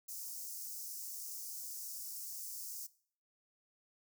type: high-pass noise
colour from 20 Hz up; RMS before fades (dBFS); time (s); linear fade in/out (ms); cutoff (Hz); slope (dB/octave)
white; -45; 0.08-2.87; 10; 5100; 48
effects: noise-tail reverb RT60 0.5 s tail -19 dB re dry